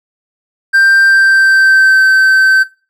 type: tone with pitch glide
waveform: triangle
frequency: 1575 to 1544.4 Hz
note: G6 to G6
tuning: +8 to -26 cents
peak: -3 dBFS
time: 0.73-2.64 s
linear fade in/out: 20 ms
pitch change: -34 cents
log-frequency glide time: 1.07-2.03 s
effects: noise-tail reverb RT60 0.3 s tail -17 dB re dry